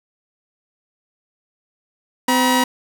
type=tone pair together; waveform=sawtooth; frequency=255.6 / 959 Hz; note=C4 / A#5; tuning=-40 / +49 cents; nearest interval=octave + major seventh; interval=2289 cents; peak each=-13 dBFS; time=2.28-2.64 s; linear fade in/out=5 ms; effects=none